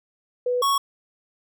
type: tone pair in turn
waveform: sine / square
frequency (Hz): 493.9 / 1108.8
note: B4 / C#6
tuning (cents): 0 / 0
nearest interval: octave + major second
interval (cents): 1400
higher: second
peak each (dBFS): -20 / -19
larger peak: second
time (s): 0.46-0.62 / 0.62-0.78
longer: neither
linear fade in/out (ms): 5
effects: none